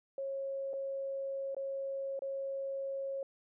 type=tone with dropouts; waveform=sine; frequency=545 Hz; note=C#5; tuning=29 cents flat; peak=-35 dBFS; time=0.18-3.23 s; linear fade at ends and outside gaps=2 ms; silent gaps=0.733-0.737 / 1.547-1.566 / 2.192-2.22 s; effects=none